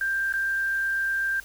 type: tone with dropouts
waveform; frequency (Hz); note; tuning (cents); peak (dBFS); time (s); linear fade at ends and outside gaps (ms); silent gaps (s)
sine; 1582; G6; +15; -23; 0.01-1.4; 2; 0.325-0.337
effects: added 50 Hz sine -52 dBFS peak until 1.44 s + white hiss -48 dBFS RMS until 1.44 s